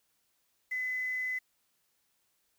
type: tone with quantisation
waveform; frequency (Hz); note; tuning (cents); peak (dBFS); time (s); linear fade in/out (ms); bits
sine; 2017; B6; +36; -31; 0.71-1.39; 10; 9
effects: white hiss -75 dBFS RMS until 2.58 s